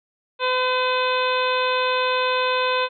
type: harmonic tone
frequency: 508 Hz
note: B4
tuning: 49 cents sharp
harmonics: 1 / 2 / 3 / 4 / 5 / 6 / 7 / 8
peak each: -23 / -23 / -28 / -36 / -27 / -36 / -29 / -35 dBFS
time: 0.39-2.89 s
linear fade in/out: 50 ms
effects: none